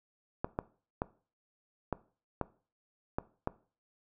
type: clicks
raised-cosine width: 1 ms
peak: -17 dBFS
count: 7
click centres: 0.445 / 0.589 / 1.019 / 1.927 / 2.413 / 3.185 / 3.474 s
effects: noise-tail reverb RT60 0.4 s tail -19 dB re dry